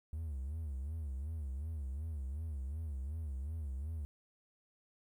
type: tone with vibrato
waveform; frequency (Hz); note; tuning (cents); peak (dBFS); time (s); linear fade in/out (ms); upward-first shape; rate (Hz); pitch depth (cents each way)
triangle; 73.1; D2; -7; -35; 0.13-4.05; 0; sine; 2.7; 200
effects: tanh soft clip ceiling -31 dBFS + 12-bit